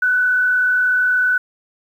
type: tone with frequency modulation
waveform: sine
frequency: 1492 Hz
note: F#6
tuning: 14 cents sharp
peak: -13 dBFS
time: 0.02-1.38 s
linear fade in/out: 5 ms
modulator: 36.5 Hz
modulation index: 0.54
effects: 8-bit